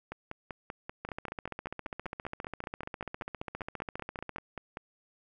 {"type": "two click trains", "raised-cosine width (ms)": 0.5, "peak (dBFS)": [-22, -23], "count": [50, 25], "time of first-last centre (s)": [[1.05, 4.361], [0.12, 4.771]], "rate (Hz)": [14.8, 5.16], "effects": []}